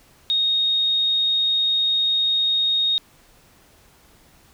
sine tone, 3725 Hz, A#7, 2 cents flat, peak -17 dBFS, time 0.3-2.98 s, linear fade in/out 0 ms, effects pink hiss -54 dBFS RMS until 4.53 s

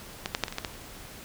clicks, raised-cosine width 0.2 ms, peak -12 / -8 / -7 / -17 / -19 / -12 / -13 / -30 dBFS, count 8, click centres 0.259 / 0.349 / 0.437 / 0.482 / 0.525 / 0.584 / 0.648 / 0.741 s, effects pink hiss -45 dBFS RMS until 1.24 s

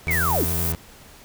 30% pulse tone, 82.7 Hz, E2, 6 cents sharp, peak -22 dBFS, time 0.07-0.75 s, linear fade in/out 0 ms
sine linear sweep, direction down, 2308 to 217.9 Hz, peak -21 dBFS, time 0.08-0.44 s, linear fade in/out 2 ms
violet noise, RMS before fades -26 dBFS, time 0.11-0.72 s, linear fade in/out 0 ms
effects pink hiss -47 dBFS RMS until 1.24 s

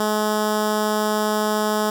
10% pulse tone with notch filter, 212.8 Hz, G#3, 42 cents sharp, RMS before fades -21 dBFS, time 0-1.9 s, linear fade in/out 2 ms, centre 2600 Hz, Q 1.9, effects none

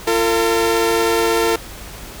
sawtooth tone pair together, 343.2 / 452.1 Hz, F4 / A4, -30 / +47 cents, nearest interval perfect fourth, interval 477 cents, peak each -15 / -12 dBFS, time 0.07-1.56 s, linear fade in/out 5 ms, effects added 50 Hz sine -38 dBFS peak until 2.2 s + pink hiss -35 dBFS RMS until 2.2 s

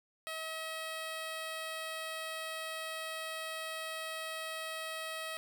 10% pulse tone, 640 Hz, D#5, 49 cents sharp, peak -30 dBFS, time 0.27-5.37 s, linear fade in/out 0 ms, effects none

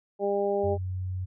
harmonic tone, 200.7 Hz, G3, 41 cents sharp, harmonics 1 / 2 / 3 / 4, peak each -36 / -26 / -29 / -33 dBFS, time 0.19-0.78 s, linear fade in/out 50 ms
sine tone, 92.5 Hz, F#2, in tune, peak -29 dBFS, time 0.63-1.26 s, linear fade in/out 20 ms
effects none

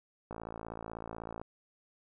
click train, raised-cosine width 1 ms, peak -27 dBFS, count 63, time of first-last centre 0.31-1.415 s, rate 56.1 Hz, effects none

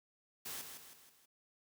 white noise with echo, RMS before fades -44 dBFS, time 0.45-0.62 s, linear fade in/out 10 ms, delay 160 ms, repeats 4, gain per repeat -6 dB, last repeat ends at 1.26 s, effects high-pass 100 Hz 12 dB/octave

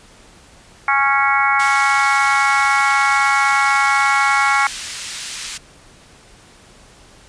harmonic tone, 276.2 Hz, C#4, 6 cents flat, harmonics 3 / 4 / 5 / 6 / 7 / 8, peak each -19 / -19 / -18 / -24 / -24 / -19 dBFS, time 0.88-4.67 s, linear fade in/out 2 ms
white band-pass noise, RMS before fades -29 dBFS, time 1.59-5.58 s, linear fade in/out 10 ms, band 1700 to 7300 Hz, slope 12 dB/octave
effects pink hiss -46 dBFS RMS until 7.28 s + resampled to 22050 Hz

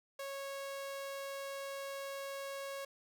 sawtooth tone, 551 Hz, C#5, 11 cents flat, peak -37 dBFS, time 0.19-2.85 s, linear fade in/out 5 ms, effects none

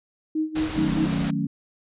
sine tone with tremolo, 312.6 Hz, D#4, 8 cents sharp, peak -20 dBFS, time 0.35-1.06 s, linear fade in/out 5 ms, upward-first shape sine, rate 4.8 Hz, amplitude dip 85%
pink noise, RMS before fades -32 dBFS, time 0.55-1.31 s, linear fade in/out 10 ms
sine chord, D# half-diminished seventh, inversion none, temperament equal, 155.56 / 185 / 220 / 277.2 Hz, D#3 / F#3 / A3 / C#4, 0 / 0 / 0 / 0 cents, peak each -28 dBFS, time 0.76-1.47 s, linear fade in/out 5 ms
effects resampled to 8000 Hz

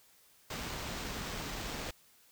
pink noise with sample-and-hold, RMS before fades -40 dBFS, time 0.5-1.91 s, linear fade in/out 5 ms, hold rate 11025 Hz, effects white hiss -64 dBFS RMS until 2.31 s

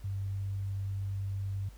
sine tone, 98.1 Hz, G2, 2 cents sharp, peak -32 dBFS, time 0.04-1.69 s, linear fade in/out 5 ms, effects added 49 Hz sine -48 dBFS peak until 1.77 s + pink hiss -61 dBFS RMS until 1.77 s

